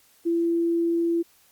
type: tone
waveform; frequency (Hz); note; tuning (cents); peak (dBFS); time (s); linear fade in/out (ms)
sine; 337.2; E4; +39; -20; 0.25-1.23; 20
effects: white hiss -59 dBFS RMS until 1.51 s + Opus 48 kbps